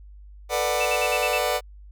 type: chord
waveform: sawtooth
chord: B minor seventh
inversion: third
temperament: just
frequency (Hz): 444.5 / 493.9 / 592.7 / 740.8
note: A4 / B4 / D5 / F#5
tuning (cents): +18 / 0 / +16 / +2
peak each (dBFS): -27 / -23 / -22 / -23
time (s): 0.49-1.61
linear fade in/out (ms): 50
type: tone bursts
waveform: sine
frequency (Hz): 2642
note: E7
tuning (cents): +3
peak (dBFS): -24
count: 6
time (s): 0.8-1.385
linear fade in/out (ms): 10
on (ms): 60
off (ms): 45
effects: added 50 Hz sine -42 dBFS peak until 1.91 s